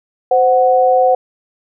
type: tone pair together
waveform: sine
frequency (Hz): 517.3 / 740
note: C5 / F#5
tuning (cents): -20 / 0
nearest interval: tritone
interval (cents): 620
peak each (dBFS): -11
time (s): 0.31-1.15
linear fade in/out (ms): 5
effects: none